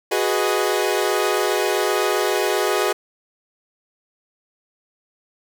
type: chord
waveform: sawtooth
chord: G# minor seventh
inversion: third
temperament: equal with one note detuned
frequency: 367.7 / 415.3 / 493.9 / 622.3 Hz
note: F#4 / G#4 / B4 / D#5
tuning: -11 / 0 / 0 / 0 cents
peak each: -19 / -18 / -22 / -22 dBFS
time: 0.11-2.93 s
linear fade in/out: 10 ms
effects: none